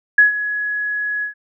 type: tone with ADSR envelope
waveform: sine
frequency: 1682 Hz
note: G#6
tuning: 22 cents sharp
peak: -5 dBFS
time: 0.18-1.34 s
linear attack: 5 ms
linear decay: 130 ms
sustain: -14 dB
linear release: 110 ms
effects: none